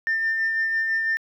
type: tone with tremolo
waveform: sine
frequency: 1798 Hz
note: A6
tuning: 37 cents sharp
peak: -18 dBFS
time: 0.07-1.17 s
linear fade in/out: 0 ms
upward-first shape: sine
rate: 6 Hz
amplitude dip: 35%
effects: tanh soft clip ceiling -17 dBFS + 10-bit